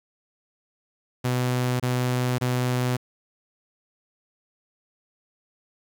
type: tone bursts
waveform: sawtooth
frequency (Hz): 125.2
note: B2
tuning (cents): +24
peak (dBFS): -18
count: 3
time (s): 1.24-2.97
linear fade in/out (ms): 10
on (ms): 560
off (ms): 25
effects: 9-bit